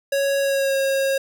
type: tone with pitch glide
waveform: square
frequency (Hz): 554.4 to 542.7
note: C#5 to C#5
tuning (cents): 0 to -37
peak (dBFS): -19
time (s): 0.12-1.18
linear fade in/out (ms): 5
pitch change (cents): -37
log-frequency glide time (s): 0.4-0.75
effects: none